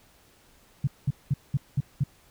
sine tone bursts, 138.59 Hz, C#3, in tune, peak -20 dBFS, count 6, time 0.84-2.038 s, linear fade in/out 5 ms, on 33 ms, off 200 ms, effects pink hiss -59 dBFS RMS until 2.3 s

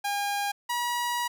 sawtooth tone pair in turn, 810 / 963.3 Hz, G#5 / B5, -43 / -43 cents, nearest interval minor third, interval 300 cents, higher second, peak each -23 dBFS, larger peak neither, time 0.04-0.52 / 0.69-1.28 s, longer second, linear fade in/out 10 ms, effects none

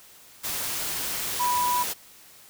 sine tone in noise, 983 Hz, B5, 8 cents flat, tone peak -22 dBFS, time 1.39-1.84 s, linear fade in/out 20 ms, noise white, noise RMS -30 dBFS, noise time 0.43-1.94 s, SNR +5 dB, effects white hiss -51 dBFS RMS until 2.49 s

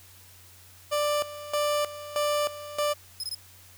30% pulse tone with tremolo, 590 Hz, D5, 8 cents sharp, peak -21 dBFS, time 0.91-2.94 s, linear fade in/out 20 ms, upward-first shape square, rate 1.6 Hz, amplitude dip 80%
sawtooth tone bursts, 5110 Hz, D#8, 45 cents sharp, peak -28 dBFS, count 3, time 3.2-3.348 s, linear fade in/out 2 ms, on 36 ms, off 20 ms
effects added 91 Hz sine -55 dBFS peak until 3.77 s + white hiss -53 dBFS RMS until 3.77 s

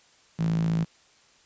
sawtooth tone with high-pass filter, 54.9 Hz, A1, 3 cents flat, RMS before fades -25 dBFS, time 0.38-0.85 s, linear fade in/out 20 ms, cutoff 160 Hz, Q 9.4, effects white hiss -59 dBFS RMS until 1.45 s + resampled to 16000 Hz

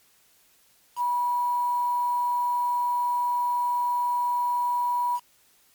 sine tone with quantisation, 973 Hz, B5, 26 cents flat, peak -22 dBFS, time 0.96-5.2 s, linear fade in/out 50 ms, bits 7, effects white hiss -61 dBFS RMS until 5.74 s + MP3 96 kbps

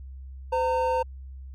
triangle tone pair together, 511 / 915.2 Hz, C5 / A#5, -41 / -32 cents, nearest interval minor seventh, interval 1009 cents, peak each -23 dBFS, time 0.52-1.03 s, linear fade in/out 10 ms, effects added 66 Hz sine -38 dBFS peak until 1.54 s

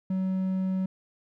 triangle tone, 188.2 Hz, F#3, 30 cents sharp, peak -23 dBFS, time 0.1-0.86 s, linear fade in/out 5 ms, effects none

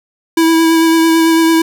square tone with vibrato, 327 Hz, E4, 14 cents flat, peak -8 dBFS, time 0.37-1.62 s, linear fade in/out 5 ms, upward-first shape sine, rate 9 Hz, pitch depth 16 cents each way, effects none

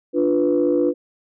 sine chord, B diminished, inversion first, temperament equal, 293.7 / 349.2 / 493.9 Hz, D4 / F4 / B4, 0 / 0 / 0 cents, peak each -19 dBFS, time 0.13-0.94 s, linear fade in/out 50 ms, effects tanh soft clip ceiling -8 dBFS

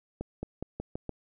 accelerating click train, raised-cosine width 2 ms, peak -21 dBFS, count 6, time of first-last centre 0.21-1.093 s, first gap 220 ms, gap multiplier 0.89, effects none

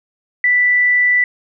sine tone, 1975.5 Hz, B6, in tune, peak -10 dBFS, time 0.44-1.24 s, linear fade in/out 2 ms, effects none

